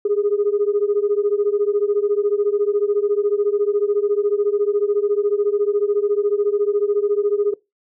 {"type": "beating tone pair", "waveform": "sine", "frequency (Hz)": [405.1, 419.1], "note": ["G#4", "G#4"], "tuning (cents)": [-43, 16], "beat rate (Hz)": 14, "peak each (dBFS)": -18, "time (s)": [0.05, 7.54], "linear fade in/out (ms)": 5, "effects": ["noise-tail reverb RT60 0.2 s tail -21 dB re dry", "tanh soft clip ceiling -10 dBFS"]}